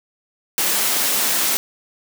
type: high-pass noise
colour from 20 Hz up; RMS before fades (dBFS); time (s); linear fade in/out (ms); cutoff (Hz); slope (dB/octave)
white; -19; 0.58-1.57; 0; 160; 48
effects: none